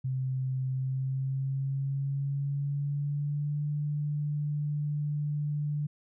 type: tone with pitch glide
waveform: sine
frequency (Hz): 130.81 to 147.68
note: C3 to D3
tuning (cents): 0 to +10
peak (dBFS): -28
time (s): 0.04-5.87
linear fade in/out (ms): 10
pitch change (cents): +210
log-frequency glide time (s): 0.7-3.64
effects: none